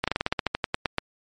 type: slowing click train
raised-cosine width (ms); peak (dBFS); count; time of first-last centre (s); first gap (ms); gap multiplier
0.3; -7; 14; 0.04-0.984; 36; 1.11
effects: MP3 48 kbps